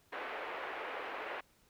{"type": "band-pass noise", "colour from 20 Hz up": "pink", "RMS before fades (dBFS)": -42, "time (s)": [0.12, 1.41], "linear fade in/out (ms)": 10, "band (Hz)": [420, 2500], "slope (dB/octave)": 24, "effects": ["pink hiss -69 dBFS RMS until 1.69 s"]}